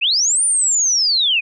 sine linear two-way sweep, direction up then down, 2410 to 9340 to 2410 Hz, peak -13 dBFS, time 0.01-1.41 s, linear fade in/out 20 ms, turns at 0.44 s, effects none

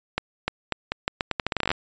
accelerating click train, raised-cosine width 0.3 ms, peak -7 dBFS, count 18, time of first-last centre 0.18-1.715 s, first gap 300 ms, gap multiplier 0.81, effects resampled to 16000 Hz

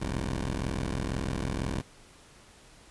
10% pulse tone pair together, 42.04 / 66.1 Hz, E1 / C2, +35 / +18 cents, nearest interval minor sixth, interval 783 cents, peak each -24 / -25 dBFS, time 0-1.82 s, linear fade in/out 20 ms, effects pink hiss -55 dBFS RMS until 2.9 s + resampled to 24000 Hz

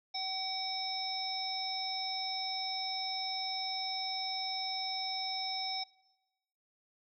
harmonic tone, 760 Hz, F#5, 46 cents sharp, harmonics 1 / 3 / 5 / 7, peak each -40 / -45 / -41 / -37 dBFS, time 0.14-5.84 s, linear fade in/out 10 ms, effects noise-tail reverb RT60 1.0 s tail -22 dB re dry

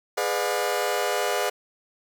sawtooth chord, G# diminished seventh, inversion none, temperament just, 415.3 / 498.4 / 598 / 717.6 Hz, G#4 / B4 / D5 / F5, 0 / +16 / +31 / +47 cents, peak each -25 dBFS, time 0.17-1.5 s, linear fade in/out 10 ms, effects none

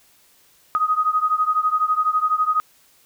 sine beating tone pair, 1248 / 1260 Hz, D#6 / D#6, +5 / +21 cents, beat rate 12 Hz, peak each -19 / -21 dBFS, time 0.75-2.6 s, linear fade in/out 0 ms, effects white hiss -56 dBFS RMS until 3.05 s

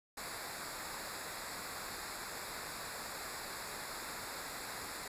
pink noise with comb filter, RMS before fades -44 dBFS, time 0.17-5.08 s, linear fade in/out 5 ms, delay 0.33 ms, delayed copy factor -0.8, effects resampled to 32000 Hz

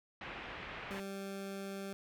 white low-pass noise, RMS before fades -46 dBFS, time 0.21-1 s, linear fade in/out 2 ms, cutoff 2600 Hz, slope 24 dB/octave
20% pulse tone, 196 Hz, G3, in tune, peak -36 dBFS, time 0.91-1.93 s, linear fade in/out 0 ms
effects none

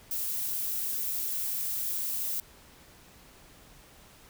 violet noise, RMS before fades -32 dBFS, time 0.11-2.4 s, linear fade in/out 2 ms, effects pink hiss -55 dBFS RMS until 4.29 s

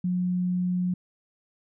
sine tone, 180.3 Hz, F#3, 45 cents flat, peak -23 dBFS, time 0.04-0.94 s, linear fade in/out 5 ms, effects none

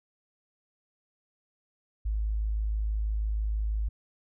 sine tone, 53.1 Hz, G#1, 39 cents sharp, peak -26 dBFS, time 2.05-3.89 s, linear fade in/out 10 ms, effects none

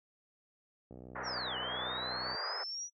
click train, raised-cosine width 2 ms, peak -36 dBFS, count 91, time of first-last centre 0.91-2.348 s, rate 62.6 Hz
white band-pass noise, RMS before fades -41 dBFS, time 1.15-2.64 s, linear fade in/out 10 ms, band 430 to 1800 Hz, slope 48 dB/octave
sine linear two-way sweep, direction down then up, 5870 to 2912 to 5870 Hz, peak -38 dBFS, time 1.23-2.9 s, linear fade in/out 50 ms, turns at 1.57 s
effects noise-tail reverb RT60 0.1 s tail -24 dB re dry + high-pass 60 Hz 12 dB/octave

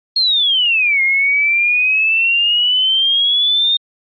sine exponential two-way sweep, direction down then up, 4315 to 2125 to 3679 Hz, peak -11 dBFS, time 0.16-3.77 s, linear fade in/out 5 ms, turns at 1.02 s, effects Opus 48 kbps

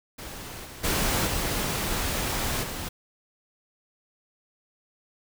pink noise with level steps, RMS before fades -39 / -42 / -25 / -28 / -34 dBFS, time 0.18-2.89 s, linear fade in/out 10 ms, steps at 0.64 / 0.83 / 1.26 / 2.62 s, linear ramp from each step 20 ms, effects none

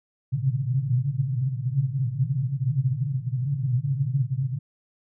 white band-pass noise, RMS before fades -25 dBFS, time 0.32-4.59 s, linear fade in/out 20 ms, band 120 to 140 Hz, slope 96 dB/octave, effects none

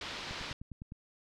white low-pass noise, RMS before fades -42 dBFS, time 0.01-0.53 s, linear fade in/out 2 ms, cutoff 4500 Hz, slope 24 dB/octave
click train, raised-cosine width 5 ms, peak -32 dBFS, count 7, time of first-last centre 0.31-0.921 s, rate 9.82 Hz
effects none

